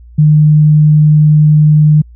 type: tone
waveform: sine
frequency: 151.8 Hz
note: D#3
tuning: 42 cents flat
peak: -3 dBFS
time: 0.18-2.02 s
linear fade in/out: 10 ms
effects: added 59 Hz sine -33 dBFS peak until 2.15 s